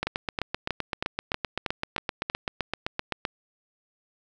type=two click trains; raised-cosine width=0.3 ms; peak=-11 / -11 dBFS; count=8 / 26; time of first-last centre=0.07-2.299 / 0.03-3.252 s; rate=3.14 / 7.76 Hz; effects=none